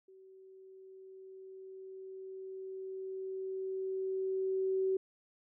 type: tone with level ramp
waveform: sine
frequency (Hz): 380.4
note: F#4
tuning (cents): +48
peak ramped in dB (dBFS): -55 to -28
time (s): 0.08-4.97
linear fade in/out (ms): 5
effects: none